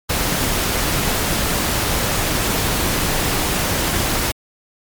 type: noise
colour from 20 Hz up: pink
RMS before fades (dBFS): -19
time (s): 0.09-4.32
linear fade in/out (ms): 10
effects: MP3 96 kbps